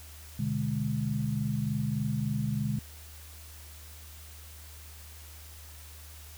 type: chord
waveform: sine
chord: G# diminished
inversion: first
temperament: equal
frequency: 123.47 / 146.83 / 207.7 Hz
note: B2 / D3 / G#3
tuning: 0 / 0 / 0 cents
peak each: -32 dBFS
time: 0.39-2.79 s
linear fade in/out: 5 ms
effects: added 76 Hz sine -47 dBFS peak until 6.37 s + white hiss -51 dBFS RMS until 6.37 s